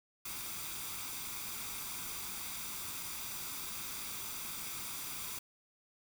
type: noise with comb filter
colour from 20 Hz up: white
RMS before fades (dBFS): -42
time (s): 0.25-5.39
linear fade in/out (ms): 5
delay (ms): 0.84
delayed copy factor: +0.55
effects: none